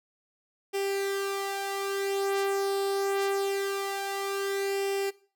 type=tone with flanger; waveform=sawtooth; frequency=394.4 Hz; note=G4; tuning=11 cents sharp; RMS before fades=-30 dBFS; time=0.73-5.11 s; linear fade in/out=20 ms; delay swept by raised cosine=0.37 to 2.77 ms; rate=0.24 Hz; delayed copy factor=+0.55; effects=noise-tail reverb RT60 0.4 s tail -19 dB re dry